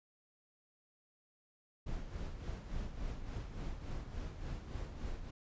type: noise with tremolo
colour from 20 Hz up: brown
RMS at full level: -40 dBFS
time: 1.86-5.31 s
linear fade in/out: 10 ms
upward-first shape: sine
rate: 3.5 Hz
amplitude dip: 55%
effects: resampled to 16000 Hz